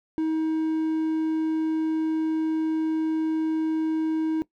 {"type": "tone", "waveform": "triangle", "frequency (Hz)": 317.2, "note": "D#4", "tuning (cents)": 33, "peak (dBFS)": -20, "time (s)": [0.18, 4.42], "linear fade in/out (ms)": 0, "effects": ["noise-tail reverb RT60 0.1 s tail -19 dB re dry"]}